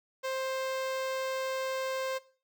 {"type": "tone with notch filter", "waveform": "sawtooth", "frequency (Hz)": 526, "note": "C5", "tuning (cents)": 9, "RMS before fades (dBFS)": -34, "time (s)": [0.23, 2.19], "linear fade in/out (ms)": 20, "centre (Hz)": 11000, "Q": 1.1, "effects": ["noise-tail reverb RT60 0.4 s tail -18 dB re dry"]}